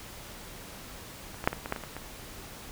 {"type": "clicks", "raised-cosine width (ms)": 0.5, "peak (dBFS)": [-30, -21, -6, -18, -20, -13, -21, -24, -22], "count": 9, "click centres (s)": [1.344, 1.441, 1.475, 1.53, 1.659, 1.724, 1.762, 1.837, 1.966], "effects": ["pink hiss -45 dBFS RMS until 2.71 s"]}